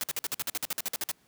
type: noise bursts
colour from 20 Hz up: white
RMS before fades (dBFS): -31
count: 15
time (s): 0.01-1.114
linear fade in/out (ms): 0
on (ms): 26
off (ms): 51
effects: pink hiss -65 dBFS RMS until 1.27 s + high-pass 100 Hz 12 dB/octave